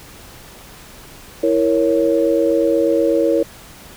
sine chord, A# diminished, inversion second, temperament equal, 329.6 / 466.2 / 554.4 Hz, E4 / A#4 / C#5, 0 / 0 / 0 cents, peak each -17 dBFS, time 1.43-3.43 s, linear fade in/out 5 ms, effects pink hiss -40 dBFS RMS until 3.96 s

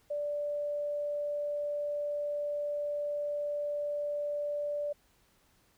sine tone, 585 Hz, D5, 7 cents flat, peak -31 dBFS, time 0.1-4.93 s, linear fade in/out 10 ms, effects pink hiss -68 dBFS RMS until 5.77 s

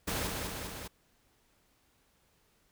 pink noise with echo, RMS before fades -34 dBFS, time 0.07-0.28 s, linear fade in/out 10 ms, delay 200 ms, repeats 3, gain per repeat -3 dB, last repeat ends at 0.88 s, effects pink hiss -70 dBFS RMS until 2.71 s

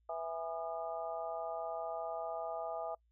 harmonic tone with a mistuned harmonic, 164.81 Hz, E3, in tune, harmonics 3 / 4 / 5 / 6 / 7, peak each -47 / -39 / -43 / -55 / -47 dBFS, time 0.09-2.95 s, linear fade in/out 5 ms, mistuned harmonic 7, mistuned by +88 cents, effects noise-tail reverb RT60 0.1 s tail -26 dB re dry + added 57 Hz sine -70 dBFS peak until 3.11 s

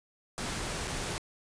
pink noise with dropouts, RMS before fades -35 dBFS, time 0.38-1.18 s, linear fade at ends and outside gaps 0 ms, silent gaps 0.873-0.878 s, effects resampled to 22050 Hz

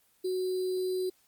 sine tone with sample-and-hold, 370 Hz, F#4, in tune, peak -28 dBFS, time 0.24-1.1 s, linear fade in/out 10 ms, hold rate 4410 Hz, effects white hiss -67 dBFS RMS until 1.27 s + Opus 24 kbps

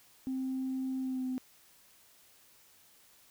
sine tone with pitch glide, 261.8 to 256.6 Hz, C4 to C4, +1 to -34 cents, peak -31 dBFS, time 0.27-1.38 s, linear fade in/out 0 ms, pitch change -35 cents, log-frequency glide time 1-1.25 s, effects tanh soft clip ceiling -28 dBFS + white hiss -62 dBFS RMS until 3.3 s

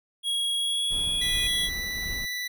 square tone with pitch glide, 3310 to 3347 Hz, G#7 to G#7, -6 to +13 cents, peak -25 dBFS, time 0.23-1.7 s, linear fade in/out 50 ms, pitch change +19 cents, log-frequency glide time 0.57-0.84 s
triangle tone with exponential growth, 2475 Hz, D#7, 10 cents flat, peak -31 dBFS, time 0.45-1.47 s, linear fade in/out 1 ms, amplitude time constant 220 ms
brown noise with tremolo, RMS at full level -36 dBFS, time 0.9-2.26 s, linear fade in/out 20 ms, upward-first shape sine, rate 2.7 Hz, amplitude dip 25%
25% pulse tone, 1975.5 Hz, B6, in tune, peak -26 dBFS, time 1.21-2.48 s, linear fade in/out 10 ms
effects none

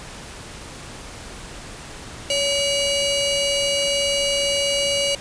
sawtooth ring-modulated tone, 1722 Hz, A6, 38 cents flat, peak -12 dBFS, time 2.3-5.15 s, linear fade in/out 2 ms, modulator 1160 Hz, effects pink hiss -37 dBFS RMS until 5.2 s + resampled to 22050 Hz

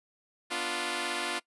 5% pulse chord, B diminished, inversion none, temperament equal, 246.9 / 293.7 / 349.2 Hz, B3 / D4 / F4, 0 / 0 / 0 cents, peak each -27 / -26 / -21 dBFS, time 0.5-1.4 s, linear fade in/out 20 ms, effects noise-tail reverb RT60 0.1 s tail -21 dB re dry + resampled to 24000 Hz

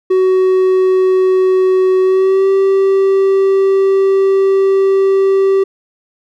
triangle tone with pitch glide, 374 to 388.1 Hz, F#4 to G4, +19 to -17 cents, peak -6 dBFS, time 0.1-5.64 s, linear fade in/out 10 ms, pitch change +64 cents, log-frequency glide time 2.02-2.49 s, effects none

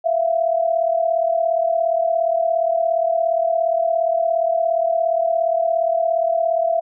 sine tone pair together, 661.3 / 698.5 Hz, E5 / F5, +5 / 0 cents, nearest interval minor second, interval 95 cents, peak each -17 / -21 dBFS, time 0.04-6.81 s, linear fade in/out 20 ms, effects none

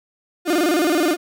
35% pulse tone with vibrato, 327.5 Hz, E4, 11 cents flat, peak -14 dBFS, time 0.45-1.17 s, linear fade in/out 50 ms, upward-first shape square, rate 19 Hz, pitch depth 140 cents each way, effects none

